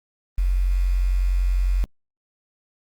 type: tone with quantisation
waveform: sine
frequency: 45.47 Hz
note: F#1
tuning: 29 cents flat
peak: -17 dBFS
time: 0.38-1.84 s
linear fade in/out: 0 ms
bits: 7
effects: Opus 32 kbps